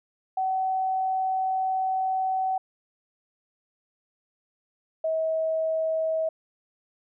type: tone pair in turn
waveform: sine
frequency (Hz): 757 / 641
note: F#5 / E5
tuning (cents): +39 / -49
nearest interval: minor third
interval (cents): 288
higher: first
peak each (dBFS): -23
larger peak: neither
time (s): 0.37-2.58 / 5.04-6.29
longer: first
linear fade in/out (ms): 5
effects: none